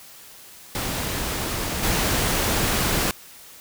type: noise with level steps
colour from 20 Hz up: pink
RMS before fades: -27 / -22 dBFS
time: 0.75-3.11 s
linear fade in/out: 0 ms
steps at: 1.83 s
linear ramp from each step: 2 ms
effects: white hiss -45 dBFS RMS until 3.6 s